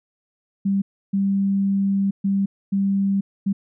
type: tone bursts at uneven times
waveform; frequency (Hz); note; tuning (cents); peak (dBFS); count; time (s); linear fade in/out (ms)
sine; 196.7; G3; +6; -17; 5; 0.65-0.82 / 1.13-2.11 / 2.24-2.46 / 2.72-3.21 / 3.46-3.53; 10
effects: none